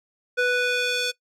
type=tone with band-pass filter sweep; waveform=square; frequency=493.9 Hz; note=B4; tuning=in tune; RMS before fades=-23 dBFS; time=0.37-1.12 s; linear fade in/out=20 ms; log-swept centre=1500 to 4000 Hz; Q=1.2; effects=noise-tail reverb RT60 0.1 s tail -20 dB re dry